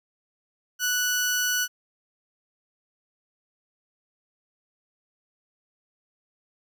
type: tone pair together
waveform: sawtooth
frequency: 1480 / 2960 Hz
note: F#6 / F#7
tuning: 0 / 0 cents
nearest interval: octave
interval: 1200 cents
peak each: -21 dBFS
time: 0.79-1.68 s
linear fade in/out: 50 ms
effects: none